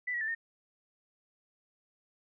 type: tone with pitch steps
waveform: sine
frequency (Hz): 1986 / 1916 / 1766 / 1832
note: B6 / A#6 / A6 / A#6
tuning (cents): +9 / +47 / +6 / -31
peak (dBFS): -31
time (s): 0.07-0.35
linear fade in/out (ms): 10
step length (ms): 70
effects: none